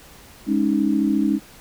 sine chord, Ab suspended fourth, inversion none, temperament equal, 207.7 / 277.2 / 311.1 Hz, Ab3 / Db4 / Eb4, 0 / 0 / 0 cents, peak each -21 dBFS, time 0.46-1.4 s, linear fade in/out 50 ms, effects pink hiss -46 dBFS RMS until 1.6 s

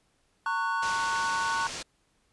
triangle chord, F# major, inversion first, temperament equal with one note detuned, 913.1 / 1108.7 / 1480 Hz, A#5 / C#6 / F#6, -36 / 0 / 0 cents, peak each -29 dBFS, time 0.46-1.67 s, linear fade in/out 2 ms
white low-pass noise, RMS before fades -38 dBFS, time 0.82-1.83 s, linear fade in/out 10 ms, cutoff 7000 Hz, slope 24 dB/octave
effects pink hiss -70 dBFS RMS until 2.32 s + resampled to 24000 Hz

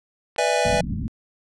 clicks, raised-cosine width 0.3 ms, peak -25 dBFS, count 2, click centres 0.362 / 0.395 s
square chord, E dominant seventh, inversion second, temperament just, 494.4 / 593.3 / 659.3 / 824.1 Hz, B4 / D5 / E5 / G#5, +2 / +18 / 0 / -14 cents, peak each -25 dBFS, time 0.38-0.81 s, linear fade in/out 5 ms
white low-pass noise, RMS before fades -27 dBFS, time 0.65-1.08 s, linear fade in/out 0 ms, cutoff 240 Hz, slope 48 dB/octave
effects resampled to 22050 Hz

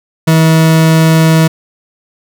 40% pulse tone, 160.8 Hz, E3, 43 cents flat, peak -4 dBFS, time 0.27-1.48 s, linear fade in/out 10 ms, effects none

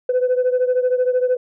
sine beating tone pair, 500 / 513 Hz, B4 / C5, +21 / -34 cents, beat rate 13 Hz, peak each -15 / -19 dBFS, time 0.09-1.37 s, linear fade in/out 5 ms, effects tanh soft clip ceiling -11 dBFS

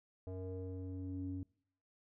square tone with low-pass filter sweep, 93 Hz, F#2, 9 cents sharp, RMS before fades -43 dBFS, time 0.27-1.43 s, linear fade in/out 0 ms, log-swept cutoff 560 to 250 Hz, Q 4.3, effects noise-tail reverb RT60 0.6 s tail -24 dB re dry

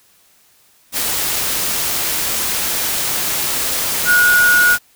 sine tone in noise, 1450 Hz, F#6, 35 cents flat, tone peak -9 dBFS, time 4.05-4.78 s, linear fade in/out 50 ms, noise white, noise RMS -19 dBFS, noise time 0.92-4.79 s, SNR +7 dB, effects white hiss -53 dBFS RMS until 4.95 s

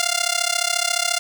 5% pulse tone with amplitude modulation, 698.5 Hz, F5, in tune, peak -4 dBFS, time 0-1.19 s, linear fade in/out 0 ms, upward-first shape sine, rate 34.3 Hz, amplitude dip 90%, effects none

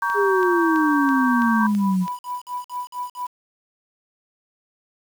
sine chord, G diminished, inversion first, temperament just, 940.8 / 1128.9 / 1568 Hz, Bb5 / Db6 / G6, +16 / +31 / 0 cents, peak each -24 dBFS, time 0.02-1.67 s, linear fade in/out 5 ms
click train, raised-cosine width 0.2 ms, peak -20 dBFS, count 7, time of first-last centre 0.1-2.08 s, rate 3.03 Hz
sine exponential sweep, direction down, 415.3 to 178.2 Hz, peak -17 dBFS, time 0.14-2.07 s, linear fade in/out 50 ms
sine tone with tremolo, 987.8 Hz, B5, in tune, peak -24 dBFS, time 1.59-3.27 s, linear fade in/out 10 ms, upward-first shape sine, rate 4.4 Hz, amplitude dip 100%
effects 7-bit

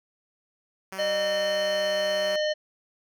5% pulse tone, 190.8 Hz, G3, 47 cents flat, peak -24 dBFS, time 0.92-2.36 s, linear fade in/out 2 ms
harmonic tone, 609 Hz, D#5, 37 cents flat, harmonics 1 / 3 / 5 / 7 / 9 / 10, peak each -24 / -33 / -34 / -36 / -47 / -47 dBFS, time 0.98-2.54 s, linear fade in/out 20 ms
effects none

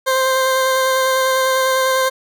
20% pulse tone with vibrato, 523.3 Hz, C5, in tune, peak -9 dBFS, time 0.06-2.1 s, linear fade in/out 20 ms, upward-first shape square, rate 10 Hz, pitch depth 9 cents each way, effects none

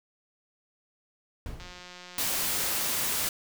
brown noise with exponential decay, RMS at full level -33 dBFS, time 1.46-1.97 s, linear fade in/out 1 ms, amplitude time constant 110 ms
click train, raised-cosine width 0.2 ms, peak -28 dBFS, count 199, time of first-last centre 1.6-2.706 s, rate 179 Hz
white noise, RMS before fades -29 dBFS, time 2.18-3.29 s, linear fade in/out 2 ms
effects none

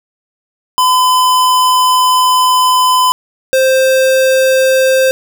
square tone pair in turn, 1013 / 524.7 Hz, B5 / C5, +44 / +5 cents, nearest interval major seventh, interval 1139 cents, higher first, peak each -8 dBFS, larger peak neither, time 0.78-3.12 / 3.53-5.11 s, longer first, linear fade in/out 0 ms, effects none

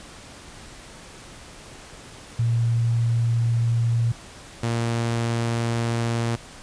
sine / sawtooth tone pair in turn, 116.54 / 116.54 Hz, A#2 / A#2, 0 / 0 cents, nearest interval unison, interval 0 cents, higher neither, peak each -18 dBFS, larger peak neither, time 2.39-4.12 / 4.63-6.36 s, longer neither, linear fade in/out 5 ms, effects pink hiss -43 dBFS RMS until 6.62 s + resampled to 22050 Hz

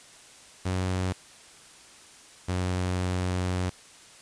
sawtooth tone pair in turn, 92.5 / 91.17 Hz, F#2 / F#2, 0 / -25 cents, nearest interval unison, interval 25 cents, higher first, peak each -22 dBFS, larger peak neither, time 0.65-1.13 / 2.48-3.7 s, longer second, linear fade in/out 10 ms, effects white hiss -51 dBFS RMS until 4.21 s + resampled to 22050 Hz

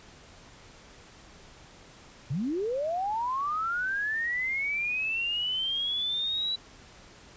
sine linear sweep, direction up, 116.54 to 3951 Hz, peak -27 dBFS, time 2.3-6.56 s, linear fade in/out 10 ms, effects pink hiss -52 dBFS RMS until 7.36 s + resampled to 16000 Hz

